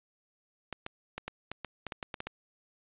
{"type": "clicks", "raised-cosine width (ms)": 0.3, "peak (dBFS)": -20, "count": 12, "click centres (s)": [0.727, 0.864, 1.18, 1.28, 1.516, 1.647, 1.867, 1.922, 2.028, 2.142, 2.204, 2.27], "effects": ["resampled to 8000 Hz", "10-bit"]}